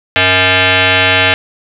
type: tone with frequency modulation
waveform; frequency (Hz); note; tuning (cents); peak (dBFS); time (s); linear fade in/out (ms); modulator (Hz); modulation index
sine; 466.3; A#4; +1; -7; 0.16-1.34; 0; 370; 7.9
effects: none